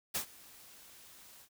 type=noise with ADSR envelope; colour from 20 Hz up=white; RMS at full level=-33 dBFS; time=0.14-1.49 s; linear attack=14 ms; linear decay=98 ms; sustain=-23 dB; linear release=76 ms; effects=none